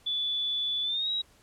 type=tone with pitch glide; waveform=sine; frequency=3461 to 3840 Hz; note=A7 to B7; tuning=-29 to -49 cents; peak=-27 dBFS; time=0.06-1.22 s; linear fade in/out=10 ms; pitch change=+180 cents; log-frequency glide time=0.83-1.1 s; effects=pink hiss -61 dBFS RMS until 1.42 s + low-pass 12000 Hz 12 dB/octave